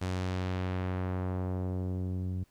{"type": "tone with low-pass filter sweep", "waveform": "sawtooth", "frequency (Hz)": 92.1, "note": "F#2", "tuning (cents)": -7, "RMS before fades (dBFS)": -33, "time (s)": [0.01, 2.44], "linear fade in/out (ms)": 10, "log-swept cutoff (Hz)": [8500, 190], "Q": 0.79, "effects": ["pink hiss -69 dBFS RMS until 2.5 s"]}